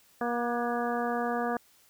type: harmonic tone with a mistuned harmonic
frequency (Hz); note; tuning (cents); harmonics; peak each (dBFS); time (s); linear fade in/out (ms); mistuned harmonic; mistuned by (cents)
238.8; A#3; +42; 1 / 2 / 3 / 4 / 5 / 6 / 7; -33 / -33 / -32 / -40 / -37 / -42 / -39; 0.21-1.57; 2; 6; +42
effects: white hiss -62 dBFS RMS until 1.89 s